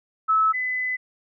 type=tone pair in turn; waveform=sine; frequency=1300 / 2011 Hz; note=E6 / B6; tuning=-24 / +31 cents; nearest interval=minor sixth; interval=755 cents; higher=second; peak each=-16 / -23 dBFS; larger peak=first; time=0.28-0.53 / 0.53-0.97 s; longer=second; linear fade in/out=20 ms; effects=none

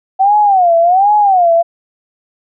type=tone with vibrato; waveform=sine; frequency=750 Hz; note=F#5; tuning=23 cents sharp; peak=-6 dBFS; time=0.19-1.63 s; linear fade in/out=20 ms; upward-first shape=sine; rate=1.3 Hz; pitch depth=200 cents each way; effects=none

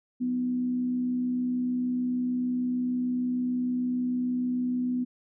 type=tone with frequency modulation; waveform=sine; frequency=249 Hz; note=B3; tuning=14 cents sharp; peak=-25 dBFS; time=0.2-5.05 s; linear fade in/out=20 ms; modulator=66.6 Hz; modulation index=0.23; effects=none

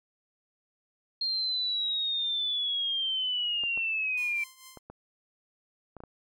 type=linear sweep; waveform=sine; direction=down; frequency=4224 to 2333 Hz; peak=-27 dBFS; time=1.21-4.44 s; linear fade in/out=5 ms
type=clicks; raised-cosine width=1 ms; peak=-30 dBFS; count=7; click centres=3.637 / 3.775 / 4.773 / 4.9 / 5.967 / 6.004 / 6.037 s
type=tone with tremolo; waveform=5% pulse; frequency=1044 Hz; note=C6; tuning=4 cents flat; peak=-34 dBFS; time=4.17-4.79 s; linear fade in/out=5 ms; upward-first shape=triangle; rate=4.5 Hz; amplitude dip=75%
effects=none

